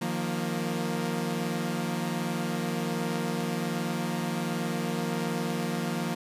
sawtooth chord, Eb suspended second, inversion none, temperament equal with one note detuned, 155.56 / 176.85 / 233.1 Hz, Eb3 / F3 / Bb3, 0 / +22 / 0 cents, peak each -31 / -28 / -28 dBFS, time 0.01-6.15 s, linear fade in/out 10 ms, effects resampled to 32000 Hz + 10-bit

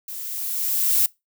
violet noise with level ramp, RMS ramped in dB -34 to -17 dBFS, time 0.08-1.06 s, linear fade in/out 2 ms, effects noise-tail reverb RT60 0.2 s tail -22 dB re dry

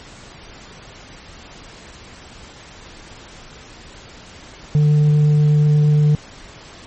sine tone with tanh clipping, 149.3 Hz, D3, 29 cents sharp, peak -11 dBFS, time 4.75-6.15 s, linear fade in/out 0 ms, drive 3 dB, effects pink hiss -40 dBFS RMS until 6.86 s + MP3 32 kbps

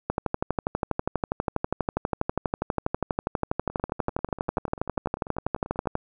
two click trains, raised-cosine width 1 ms, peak -10 / -23 dBFS, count 73 / 24, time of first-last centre 0.1-5.954 / 3.7-5.955 s, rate 12.3 / 10.2 Hz, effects none

